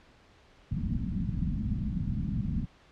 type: low-pass noise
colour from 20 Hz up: white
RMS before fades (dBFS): -31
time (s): 0.71-2.66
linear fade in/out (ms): 10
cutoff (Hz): 230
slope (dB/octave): 48
effects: pink hiss -59 dBFS RMS until 2.91 s + low-pass 4000 Hz 12 dB/octave